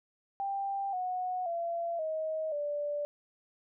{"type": "tone with pitch steps", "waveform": "sine", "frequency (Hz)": [790, 732.9, 679.8, 630.7, 585], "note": ["G5", "F#5", "F5", "D#5", "D5"], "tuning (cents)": [13, -17, -47, 23, -7], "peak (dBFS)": -31, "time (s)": [0.4, 3.05], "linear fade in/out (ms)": 0, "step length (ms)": 530, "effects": []}